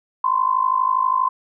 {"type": "tone with amplitude modulation", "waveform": "sine", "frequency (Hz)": 1033, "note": "C6", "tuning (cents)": -22, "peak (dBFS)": -12, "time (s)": [0.24, 1.29], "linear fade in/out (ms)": 5, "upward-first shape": "sine", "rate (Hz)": 52.4, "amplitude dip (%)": 85, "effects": []}